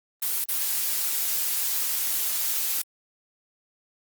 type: noise with dropouts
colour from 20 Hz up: blue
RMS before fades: -26 dBFS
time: 0.22-2.82 s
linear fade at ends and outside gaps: 5 ms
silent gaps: 0.443-0.486 s
effects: Opus 32 kbps